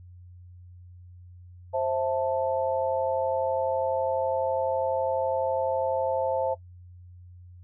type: chord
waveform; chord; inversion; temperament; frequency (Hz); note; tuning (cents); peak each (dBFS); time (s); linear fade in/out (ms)
sine; A minor; first; just; 528 / 660 / 880; C5 / E5 / A5; +16 / +2 / 0; -26 / -29 / -30; 1.73-6.55; 20
effects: noise-tail reverb RT60 0.1 s tail -20 dB re dry + added 89 Hz sine -45 dBFS peak until 7.63 s

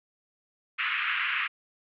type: band-pass noise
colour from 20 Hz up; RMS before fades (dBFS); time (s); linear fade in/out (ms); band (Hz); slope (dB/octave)
white; -29; 0.78-1.48; 20; 1200 to 2800; 48
effects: none

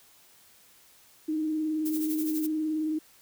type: tone with vibrato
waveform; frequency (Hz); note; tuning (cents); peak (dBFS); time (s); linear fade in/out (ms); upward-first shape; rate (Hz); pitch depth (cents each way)
sine; 311.1; D#4; 0; -26; 1.28-2.99; 10; triangle; 19; 36
type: noise with tremolo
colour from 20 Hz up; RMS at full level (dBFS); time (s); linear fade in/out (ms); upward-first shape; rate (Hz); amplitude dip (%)
violet; -35; 1.85-2.47; 10; sine; 12; 65
effects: white hiss -58 dBFS RMS until 3.21 s

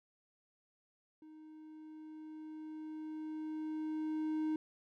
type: tone with level ramp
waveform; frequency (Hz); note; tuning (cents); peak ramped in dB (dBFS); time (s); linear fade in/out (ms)
triangle; 311.1; D#4; 0; -51 to -30; 1.22-4.56; 2
effects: none

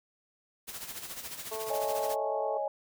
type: noise with tremolo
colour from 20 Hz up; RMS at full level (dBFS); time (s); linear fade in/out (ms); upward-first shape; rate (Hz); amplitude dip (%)
white; -39; 0.67-2.16; 20; sine; 14; 60
type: harmonic tone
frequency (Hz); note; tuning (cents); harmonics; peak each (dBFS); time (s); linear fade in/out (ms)
220; A3; 0; 2 / 3 / 4 / 5; -37 / -41 / -43 / -45; 1.51-2.58; 10
type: chord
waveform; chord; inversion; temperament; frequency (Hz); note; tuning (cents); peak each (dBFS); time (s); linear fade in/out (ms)
sine; C# suspended second; none; equal; 554.4 / 622.3 / 830.6; C#5 / D#5 / G#5; 0 / 0 / 0; -34; 1.7-2.68; 2
effects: none

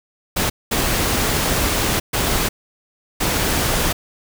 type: noise bursts at uneven times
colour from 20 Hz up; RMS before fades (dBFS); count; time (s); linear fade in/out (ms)
pink; -19; 4; 0.36-0.5 / 0.71-2 / 2.13-2.49 / 3.2-3.93; 10
effects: none

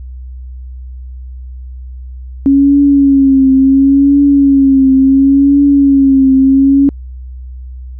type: tone with vibrato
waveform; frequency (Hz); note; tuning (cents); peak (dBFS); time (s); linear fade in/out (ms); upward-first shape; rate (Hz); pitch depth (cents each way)
sine; 274.3; C#4; -18; -4; 2.46-6.89; 0; triangle; 0.71; 63
effects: added 63 Hz sine -24 dBFS peak until 7.99 s

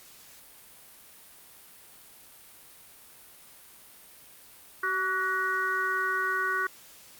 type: harmonic tone with a mistuned harmonic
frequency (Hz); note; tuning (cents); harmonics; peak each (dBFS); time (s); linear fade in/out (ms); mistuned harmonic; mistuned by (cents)
378.6; F#4; +40; 1 / 3 / 4 / 5; -37 / -31 / -28 / -34; 4.83-6.67; 5; 4; -43
effects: white hiss -52 dBFS RMS until 7.19 s + Opus 48 kbps

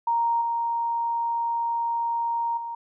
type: tone with level steps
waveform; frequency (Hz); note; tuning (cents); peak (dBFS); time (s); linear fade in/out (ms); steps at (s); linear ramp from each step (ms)
sine; 932.3; A#5; 0; -20 / -23 / -30; 0.07-2.75; 5; 0.41 / 2.57; 5
effects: none

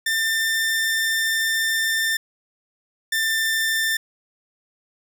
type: tone pair in turn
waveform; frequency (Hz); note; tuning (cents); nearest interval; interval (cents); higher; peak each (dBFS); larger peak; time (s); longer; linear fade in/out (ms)
sawtooth; 1793 / 1786.8; A6 / A6; +32 / +26; unison; 6; first; -16; neither; 0.06-2.17 / 3.12-3.97; first; 5
effects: none

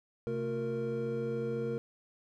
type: tone cluster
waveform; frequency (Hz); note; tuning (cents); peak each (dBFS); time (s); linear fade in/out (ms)
triangle; 130.7 / 224.6 / 356.2 / 464.7; C3 / A3 / F4 / A#4; -1 / +36 / +34 / -5; -37 / -37 / -40 / -32; 0.27-1.78; 0
effects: none

